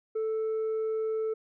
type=tone with tanh clipping; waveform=triangle; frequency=440 Hz; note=A4; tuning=in tune; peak=-28 dBFS; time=0.15-1.34 s; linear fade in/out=10 ms; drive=7 dB; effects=none